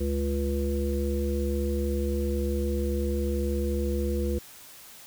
harmonic tone with a mistuned harmonic, 69.8 Hz, C#2, 13 cents sharp, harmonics 1 / 3 / 5 / 7, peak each -27 / -32 / -32 / -33 dBFS, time 0-4.39 s, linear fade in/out 10 ms, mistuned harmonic 1, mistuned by +50 cents, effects white hiss -48 dBFS RMS until 5.06 s

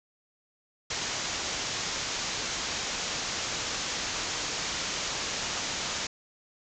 white low-pass noise, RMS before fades -33 dBFS, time 0.9-6.07 s, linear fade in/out 5 ms, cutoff 7200 Hz, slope 96 dB/octave, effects none

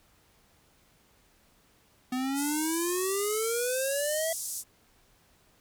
square exponential sweep, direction up, 250.1 to 663 Hz, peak -29 dBFS, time 2.12-4.33 s, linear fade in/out 5 ms
white band-pass noise, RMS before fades -36 dBFS, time 2.34-4.64 s, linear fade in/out 50 ms, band 6000 to 11000 Hz, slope 24 dB/octave
effects pink hiss -64 dBFS RMS until 5.6 s

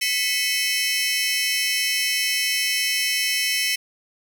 sawtooth tone cluster, 1991 / 2188 / 2559 / 3064 / 5430 Hz, B6 / C#7 / D#7 / G7 / F8, +14 / -23 / +48 / -40 / -50 cents, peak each -24 dBFS, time 0.01-3.76 s, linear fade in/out 10 ms, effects 9-bit

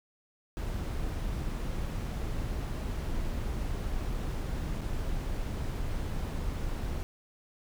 brown noise with dropouts, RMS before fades -33 dBFS, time 0.57-7.03 s, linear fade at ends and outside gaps 0 ms, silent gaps 4.81-4.815 s, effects none

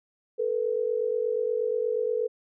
sine tone pair together, 440 / 488.4 Hz, A4 / B4, 0 / -19 cents, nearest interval major second, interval 181 cents, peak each -27 dBFS, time 0.38-2.28 s, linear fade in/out 20 ms, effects none

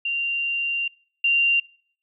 sine tone pair in turn, 2774 / 2774 Hz, F7 / F7, -12 / -12 cents, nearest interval unison, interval 0 cents, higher neither, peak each -22 / -16 dBFS, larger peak second, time 0.05-0.88 / 1.24-1.6 s, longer first, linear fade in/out 5 ms, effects noise-tail reverb RT60 0.6 s tail -25 dB re dry

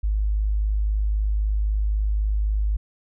sine tone, 51.91 Hz, G#1, in tune, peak -19 dBFS, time 0.03-2.77 s, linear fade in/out 10 ms, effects none

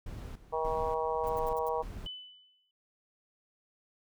brown noise with tremolo, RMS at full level -41 dBFS, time 0.06-2.07 s, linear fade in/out 5 ms, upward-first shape square, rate 1.7 Hz, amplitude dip 75%
harmonic tone, 159.3 Hz, D#3, 41 cents sharp, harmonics 3 / 4 / 5 / 6 / 7, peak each -33 / -37 / -37 / -35 / -40 dBFS, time 0.52-1.83 s, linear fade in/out 20 ms
violet noise bursts, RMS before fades -49 dBFS, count 5, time 1.27-1.687 s, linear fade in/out 0 ms, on 21 ms, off 78 ms
sine tone with exponential decay, 3001 Hz, F#7, 24 cents sharp, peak -36 dBFS, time 2.06-2.71 s, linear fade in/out 2 ms, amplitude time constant 140 ms
effects none

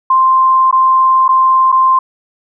sine tone with dropouts, 1047 Hz, C6, 1 cent sharp, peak -6 dBFS, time 0.1-1.99 s, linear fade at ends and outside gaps 5 ms, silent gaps 0.712-0.726 / 1.281-1.289 / 1.719-1.724 s, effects none

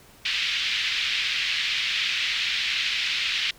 pink band-pass noise, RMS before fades -26 dBFS, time 0.25-3.51 s, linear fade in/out 5 ms, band 2200 to 4000 Hz, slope 24 dB/octave, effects pink hiss -52 dBFS RMS until 3.58 s

